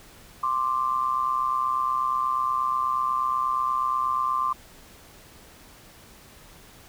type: tone pair together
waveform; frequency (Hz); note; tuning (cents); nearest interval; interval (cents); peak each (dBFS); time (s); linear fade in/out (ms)
sine; 1048 / 1176.3; C6 / D6; +2 / +2; major second; 200; -25; 0.43-4.53; 5
effects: pink hiss -50 dBFS RMS until 6.88 s